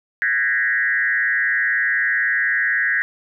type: tone with frequency modulation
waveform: sine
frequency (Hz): 1760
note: A6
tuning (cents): 0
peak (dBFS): -16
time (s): 0.22-3.02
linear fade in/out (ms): 0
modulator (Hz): 118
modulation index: 1.8
effects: none